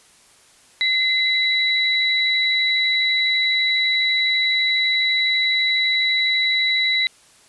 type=tone pair together; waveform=sine; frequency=2054 / 3929 Hz; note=C7 / B7; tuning=-33 / -10 cents; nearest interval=major seventh; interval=1123 cents; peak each=-19 dBFS; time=0.81-7.07 s; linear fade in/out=0 ms; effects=white hiss -52 dBFS RMS until 7.48 s + resampled to 24000 Hz